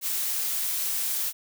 blue noise, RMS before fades -28 dBFS, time 0.01-1.33 s, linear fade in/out 50 ms, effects none

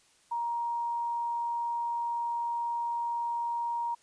sine tone, 941 Hz, A#5, 16 cents sharp, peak -29 dBFS, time 0.31-3.95 s, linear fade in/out 10 ms, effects white hiss -64 dBFS RMS until 4.02 s + resampled to 22050 Hz

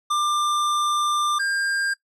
square tone pair in turn, 1191 / 1602.7 Hz, D6 / G6, +24 / +38 cents, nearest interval perfect fourth, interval 514 cents, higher second, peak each -20 / -22 dBFS, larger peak first, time 0.1-1.39 / 1.39-1.94 s, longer first, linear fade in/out 10 ms, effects noise-tail reverb RT60 0.1 s tail -19 dB re dry + low-pass 9000 Hz 12 dB/octave

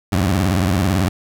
20% pulse tone with vibrato, 92.3 Hz, F#2, 4 cents flat, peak -10 dBFS, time 0.12-1.09 s, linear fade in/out 5 ms, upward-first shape sine, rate 18 Hz, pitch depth 200 cents each way, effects none

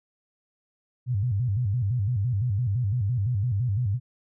sine tone with vibrato, 111.1 Hz, A2, 17 cents sharp, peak -22 dBFS, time 1.06-4 s, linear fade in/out 50 ms, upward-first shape square, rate 5.9 Hz, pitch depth 200 cents each way, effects none

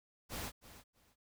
pink noise with echo, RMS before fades -42 dBFS, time 0.29-0.52 s, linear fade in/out 50 ms, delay 320 ms, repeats 2, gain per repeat -14 dB, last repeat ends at 1.16 s, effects none

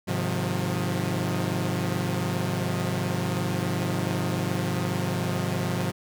sawtooth chord, F minor seventh, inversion first, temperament equal with one note detuned, 103.83 / 130.81 / 155.56 / 178.28 Hz, Ab2 / C3 / Eb3 / F3, 0 / 0 / 0 / +36 cents, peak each -27 / -27 / -29 / -25 dBFS, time 0.07-5.92 s, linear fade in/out 20 ms, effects none

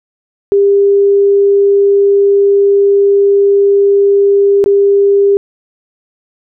sine tone with dropouts, 400 Hz, G4, 35 cents sharp, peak -5 dBFS, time 0.52-5.37 s, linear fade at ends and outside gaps 0 ms, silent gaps 4.641-4.66 s, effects none

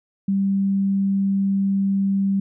sine tone, 196 Hz, G3, in tune, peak -17 dBFS, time 0.28-2.4 s, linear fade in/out 5 ms, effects none

